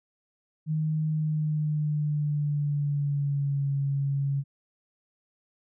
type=tone with pitch glide; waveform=sine; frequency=155.56 to 139.39 Hz; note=D#3 to C#3; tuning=0 to +10 cents; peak=-24 dBFS; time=0.66-4.44 s; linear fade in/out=50 ms; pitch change=-190 cents; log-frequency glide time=1.08-3.71 s; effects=none